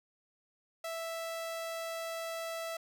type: tone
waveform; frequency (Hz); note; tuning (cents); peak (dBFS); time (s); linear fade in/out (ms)
sawtooth; 659.3; E5; 0; -33; 0.84-2.77; 5
effects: none